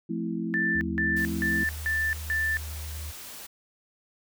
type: chord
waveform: sine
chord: F major seventh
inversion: none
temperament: equal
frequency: 174.61 / 220 / 261.6 / 329.6 Hz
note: F3 / A3 / C4 / E4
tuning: 0 / 0 / 0 / 0 cents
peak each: -33 / -32 / -37 / -33 dBFS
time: 0.09-1.64 s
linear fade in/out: 10 ms
type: tone bursts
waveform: sine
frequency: 1769 Hz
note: A6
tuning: 9 cents sharp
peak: -24 dBFS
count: 5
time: 0.54-2.57 s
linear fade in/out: 0 ms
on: 270 ms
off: 170 ms
type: tone with pitch glide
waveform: sine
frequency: 78.1 to 76.76 Hz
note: D#2 to D#2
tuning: +7 to -23 cents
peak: -34 dBFS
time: 0.74-3.12 s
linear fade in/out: 20 ms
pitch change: -30 cents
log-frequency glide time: 1.08-2.59 s
type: noise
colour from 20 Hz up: white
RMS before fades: -42 dBFS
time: 1.16-3.47 s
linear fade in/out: 10 ms
effects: none